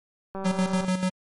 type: click train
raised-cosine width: 1 ms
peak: -21 dBFS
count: 97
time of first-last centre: 0.35-0.847 s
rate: 193 Hz
type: tone with tremolo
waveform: square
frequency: 185 Hz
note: F#3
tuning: in tune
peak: -22 dBFS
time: 0.44-1.1 s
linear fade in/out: 20 ms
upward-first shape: square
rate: 6.8 Hz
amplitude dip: 60%
effects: MP3 48 kbps